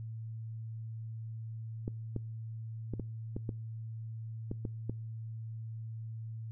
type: clicks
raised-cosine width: 3 ms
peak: -23 dBFS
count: 9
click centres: 1.879 / 2.163 / 2.937 / 2.997 / 3.365 / 3.492 / 4.514 / 4.652 / 4.896 s
effects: noise-tail reverb RT60 0.5 s tail -24 dB re dry + added 112 Hz sine -39 dBFS peak until 6.51 s